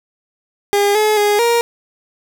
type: tone with pitch steps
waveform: 30% pulse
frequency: 405.8 / 427.2 / 413.8 / 470.2 Hz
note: G#4 / G#4 / G#4 / A#4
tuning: -40 / +49 / -6 / +15 cents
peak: -9 dBFS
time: 0.73-1.61 s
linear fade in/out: 0 ms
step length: 220 ms
effects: none